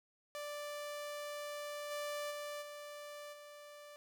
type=tone with level steps; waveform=sawtooth; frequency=587.3 Hz; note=D5; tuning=in tune; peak=-38 / -35 / -38 / -43 / -48 dBFS; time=0.35-3.96 s; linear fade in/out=0 ms; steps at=1.9 / 2.3 / 2.61 / 3.32 s; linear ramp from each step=20 ms; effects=none